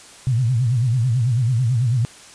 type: tone with vibrato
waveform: sine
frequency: 121.4 Hz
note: B2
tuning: 29 cents flat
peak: -15 dBFS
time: 0.27-2.05 s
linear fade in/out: 0 ms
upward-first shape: sine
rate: 9.1 Hz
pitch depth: 160 cents each way
effects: white hiss -43 dBFS RMS until 2.34 s + resampled to 22050 Hz